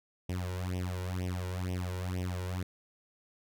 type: tone with flanger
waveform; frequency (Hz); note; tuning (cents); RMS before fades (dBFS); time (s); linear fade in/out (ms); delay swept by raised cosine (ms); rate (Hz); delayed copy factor
sawtooth; 91; F#2; -28; -35; 0.29-2.63; 5; 0.34 to 2.14; 2.1; +0.95
effects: none